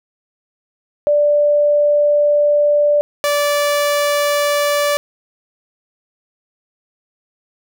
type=tone pair in turn; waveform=sine / sawtooth; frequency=587.3 / 581.2 Hz; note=D5 / D5; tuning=0 / -18 cents; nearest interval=unison; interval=18 cents; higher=first; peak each=-10 dBFS; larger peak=neither; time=1.07-3.01 / 3.24-4.97 s; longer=first; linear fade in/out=0 ms; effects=none